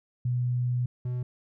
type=tone pair in turn; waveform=sine / triangle; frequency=123.47 / 124.19 Hz; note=B2 / B2; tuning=0 / +10 cents; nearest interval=unison; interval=10 cents; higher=second; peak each=-24 / -26 dBFS; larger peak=first; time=0.25-0.86 / 1.05-1.23 s; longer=first; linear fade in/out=5 ms; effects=none

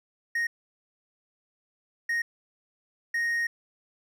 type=tone bursts at uneven times; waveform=triangle; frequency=1865 Hz; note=A#6; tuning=in tune; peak=-23 dBFS; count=3; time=0.35-0.47 / 2.09-2.22 / 3.14-3.47 s; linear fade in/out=5 ms; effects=none

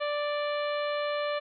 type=harmonic tone; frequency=587.3 Hz; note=D5; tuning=in tune; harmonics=1 / 2 / 3 / 4 / 5 / 6 / 7; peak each=-29 / -35 / -39 / -41 / -43 / -45 / -46 dBFS; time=0-1.4 s; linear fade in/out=20 ms; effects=none

